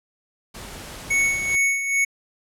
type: noise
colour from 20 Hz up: pink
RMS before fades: -37 dBFS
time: 0.54-1.56 s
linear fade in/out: 10 ms
type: tone with tremolo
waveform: square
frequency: 2217 Hz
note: C#7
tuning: in tune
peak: -17 dBFS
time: 1.1-2.05 s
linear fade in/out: 10 ms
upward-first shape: sine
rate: 2.4 Hz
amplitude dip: 60%
effects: low-pass 12000 Hz 12 dB/octave